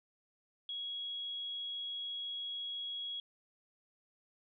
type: tone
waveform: sine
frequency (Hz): 3322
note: G#7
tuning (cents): 0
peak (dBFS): -38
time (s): 0.69-3.2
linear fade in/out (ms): 2
effects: none